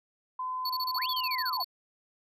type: tone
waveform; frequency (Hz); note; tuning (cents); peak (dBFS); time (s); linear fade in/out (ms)
sine; 1020; C6; -44; -31; 0.39-1.63; 5
type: tone bursts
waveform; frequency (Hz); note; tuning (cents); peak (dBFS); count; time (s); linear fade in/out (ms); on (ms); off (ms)
square; 4435; C#8; 0; -31; 14; 0.65-1.645; 5; 46; 27
type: linear two-way sweep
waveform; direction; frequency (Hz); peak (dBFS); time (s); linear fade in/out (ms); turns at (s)
sine; up then down; 620 to 3547 to 620; -34; 0.95-1.63; 20; 1.09
effects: none